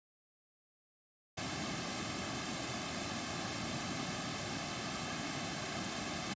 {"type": "noise with comb filter", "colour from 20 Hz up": "pink", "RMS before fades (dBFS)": -39, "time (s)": [1.37, 6.34], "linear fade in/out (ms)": 10, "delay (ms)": 2.1, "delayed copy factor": -0.6, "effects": ["high-pass 100 Hz 12 dB/octave", "resampled to 16000 Hz"]}